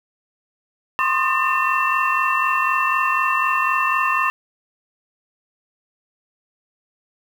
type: tone cluster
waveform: sine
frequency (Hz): 1037 / 1081 / 1222 / 1796 / 2699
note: C6 / C#6 / D#6 / A6 / E7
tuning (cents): -16 / -44 / -32 / +35 / +40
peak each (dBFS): -23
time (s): 0.99-4.3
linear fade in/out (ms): 0
effects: 7-bit